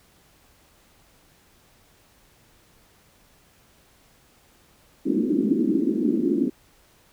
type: band-pass noise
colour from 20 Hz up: white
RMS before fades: -22 dBFS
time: 5.05-6.5 s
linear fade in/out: 20 ms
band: 210 to 340 Hz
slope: 48 dB/octave
effects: pink hiss -58 dBFS RMS until 7.12 s